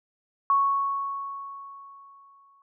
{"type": "tone with exponential decay", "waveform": "sine", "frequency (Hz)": 1108, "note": "C#6", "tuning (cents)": -1, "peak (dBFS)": -17, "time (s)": [0.5, 2.62], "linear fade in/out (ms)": 1, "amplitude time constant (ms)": 460, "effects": []}